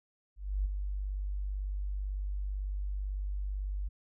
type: tone with ADSR envelope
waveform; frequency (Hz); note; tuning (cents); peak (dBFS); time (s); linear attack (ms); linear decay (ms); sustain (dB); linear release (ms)
sine; 49; G1; 0; -26; 0.36-3.89; 290; 17; -6; 16
effects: none